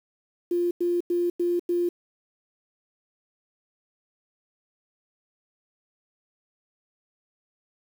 sine tone bursts, 349.2 Hz, F4, in tune, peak -21 dBFS, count 5, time 0.51-1.89 s, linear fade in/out 5 ms, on 200 ms, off 95 ms, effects 8-bit

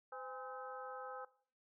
harmonic tone with a mistuned harmonic, 256.4 Hz, C4, 35 cents flat, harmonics 2 / 3 / 4 / 5 / 6, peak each -50 / -50 / -57 / -50 / -56 dBFS, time 0.12-1.25 s, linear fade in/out 5 ms, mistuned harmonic 3, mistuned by +100 cents, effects noise-tail reverb RT60 0.5 s tail -18 dB re dry

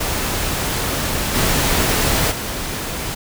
pink noise with level steps, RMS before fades -21 / -17 / -25 dBFS, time 0-3.15 s, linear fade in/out 10 ms, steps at 1.34 / 2.3 s, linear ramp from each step 20 ms, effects none

